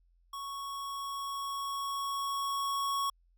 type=tone with level ramp; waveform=square; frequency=1108.7 Hz; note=C#6; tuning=in tune; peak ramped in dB=-39 to -30 dBFS; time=0.33-3.1 s; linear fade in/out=5 ms; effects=added 43 Hz sine -64 dBFS peak until 3.37 s